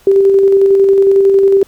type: tone with tremolo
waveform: sine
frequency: 392 Hz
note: G4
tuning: in tune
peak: -4 dBFS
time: 0.07-1.63 s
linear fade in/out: 2 ms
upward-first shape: square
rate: 11 Hz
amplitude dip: 25%
effects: pink hiss -47 dBFS RMS until 1.67 s